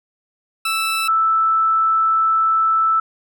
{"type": "tone pair in turn", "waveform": ["20% pulse", "sine"], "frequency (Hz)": [1318.5, 1318.5], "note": ["E6", "E6"], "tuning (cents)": [0, 0], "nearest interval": "unison", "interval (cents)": 0, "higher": "neither", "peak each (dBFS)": -13, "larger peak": "neither", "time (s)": [[0.65, 1.08], [1.08, 3]], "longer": "second", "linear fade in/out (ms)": 5, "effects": []}